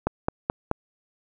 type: click train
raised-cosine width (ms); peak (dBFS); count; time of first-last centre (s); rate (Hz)
1; -8; 4; 0.07-0.714; 4.66
effects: none